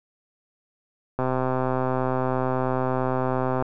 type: click train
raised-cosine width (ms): 1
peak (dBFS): -11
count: 315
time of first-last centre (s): 1.19-3.624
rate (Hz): 129
effects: none